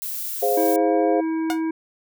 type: noise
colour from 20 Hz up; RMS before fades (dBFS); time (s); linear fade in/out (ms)
violet; -29; 0.02-0.76; 0
type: chord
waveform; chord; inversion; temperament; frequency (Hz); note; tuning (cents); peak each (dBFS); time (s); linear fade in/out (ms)
sine; F minor; first; equal; 415.3 / 523.3 / 698.5; Ab4 / C5 / F5; 0 / 0 / 0; -22; 0.42-1.21; 10
type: harmonic tone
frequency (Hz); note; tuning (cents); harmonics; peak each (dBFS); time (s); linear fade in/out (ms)
322.3; E4; -39; 1 / 3 / 5 / 7; -21 / -35 / -41 / -43; 0.57-1.71; 5
type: tone with exponential decay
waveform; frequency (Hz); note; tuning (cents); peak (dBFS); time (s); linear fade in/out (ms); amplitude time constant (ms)
sawtooth; 723; F#5; -40; -17; 1.5-1.61; 0; 23
effects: none